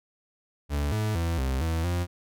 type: tone with pitch steps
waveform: 40% pulse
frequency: 72.4 / 107.5 / 83.8 / 65.7 / 81.7 / 87.8 Hz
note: D2 / A2 / E2 / C2 / E2 / F2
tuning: -24 / -40 / +29 / +8 / -15 / +10 cents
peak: -24 dBFS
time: 0.69-2.07 s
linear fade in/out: 50 ms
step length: 230 ms
effects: none